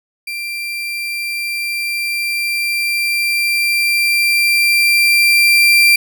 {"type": "tone with level ramp", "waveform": "35% pulse", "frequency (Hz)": 2364, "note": "D7", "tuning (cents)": 11, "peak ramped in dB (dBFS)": [-20, -5], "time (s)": [0.27, 5.96], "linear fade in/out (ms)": 5, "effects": []}